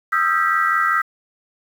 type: tone cluster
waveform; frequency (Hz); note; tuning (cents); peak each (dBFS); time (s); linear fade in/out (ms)
sine; 1251 / 1336 / 1581 / 1944; D#6 / E6 / G6 / B6; +9 / +23 / +14 / -28; -21 / -19 / -22 / -22; 0.12-1.02; 10
effects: 7-bit